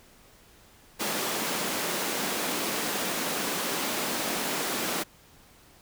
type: high-pass noise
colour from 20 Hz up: pink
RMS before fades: -30 dBFS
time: 0.99-5.04 s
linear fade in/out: 20 ms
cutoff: 200 Hz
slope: 24 dB/octave
effects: pink hiss -56 dBFS RMS until 5.81 s